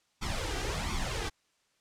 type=noise with flanger; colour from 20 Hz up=pink; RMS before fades=-33 dBFS; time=0.21-1.3 s; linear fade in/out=20 ms; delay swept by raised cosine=0.87 to 2.57 ms; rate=1.4 Hz; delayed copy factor=+0.7; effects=white hiss -72 dBFS RMS until 1.8 s + low-pass 7000 Hz 12 dB/octave